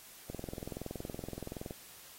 click train, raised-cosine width 2 ms, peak -27 dBFS, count 31, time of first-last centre 0.3-1.708 s, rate 21.3 Hz, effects white hiss -54 dBFS RMS until 2.18 s + AAC 48 kbps

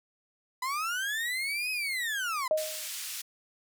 35% pulse linear two-way sweep, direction up then down, 987.8 to 2553 to 987.8 Hz, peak -28 dBFS, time 0.62-2.48 s, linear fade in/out 5 ms, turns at 1.71 s
sine tone with exponential decay, 623 Hz, D#5, 2 cents sharp, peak -20 dBFS, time 2.51-2.88 s, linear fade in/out 1 ms, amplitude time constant 79 ms
white band-pass noise, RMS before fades -38 dBFS, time 2.57-3.22 s, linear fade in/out 10 ms, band 2100 to 12000 Hz, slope 12 dB/octave
effects none

